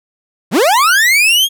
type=linear sweep; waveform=40% pulse; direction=up; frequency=134.6 to 3322 Hz; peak=-7 dBFS; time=0.51-1.49 s; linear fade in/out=50 ms; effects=none